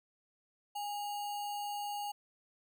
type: tone with sample-and-hold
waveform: sine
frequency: 820 Hz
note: G#5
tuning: 22 cents flat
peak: -36 dBFS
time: 0.75-2.12 s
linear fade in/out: 10 ms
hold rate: 3675 Hz
effects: none